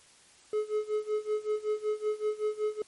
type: tone with tremolo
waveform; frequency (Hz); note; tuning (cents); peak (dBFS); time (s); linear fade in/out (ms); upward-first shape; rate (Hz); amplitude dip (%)
triangle; 425.9; G#4; +44; -23; 0.53-2.82; 2; sine; 5.3; 90
effects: white hiss -58 dBFS RMS until 2.87 s + MP3 48 kbps